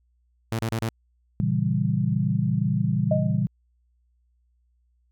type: tone bursts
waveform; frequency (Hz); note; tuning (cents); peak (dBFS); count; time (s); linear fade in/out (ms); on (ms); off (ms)
sawtooth; 113.4; A#2; -47; -20; 4; 0.52-0.888; 0; 68; 32
type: chord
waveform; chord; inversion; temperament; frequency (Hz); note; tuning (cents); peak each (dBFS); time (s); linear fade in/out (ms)
sine; A# diminished seventh; none; equal; 116.54 / 138.59 / 164.81 / 196; A#2 / C#3 / E3 / G3; 0 / 0 / 0 / 0; -26; 1.4-3.47; 0
type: tone with exponential decay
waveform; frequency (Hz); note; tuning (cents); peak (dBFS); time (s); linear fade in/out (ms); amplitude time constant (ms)
sine; 622.3; D#5; 0; -18; 3.11-3.44; 5; 70
effects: added 60 Hz sine -63 dBFS peak until 5.11 s